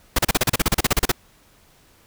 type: noise bursts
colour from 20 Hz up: pink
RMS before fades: -17 dBFS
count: 16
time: 0.16-1.117 s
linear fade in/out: 5 ms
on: 27 ms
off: 35 ms
effects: pink hiss -55 dBFS RMS until 2.06 s